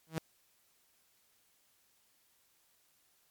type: tone with exponential growth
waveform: sawtooth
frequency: 160.5 Hz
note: E3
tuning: 46 cents flat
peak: -26 dBFS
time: 0.07-0.18 s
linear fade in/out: 0 ms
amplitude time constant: 23 ms
effects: white hiss -71 dBFS RMS until 3.3 s + MP3 96 kbps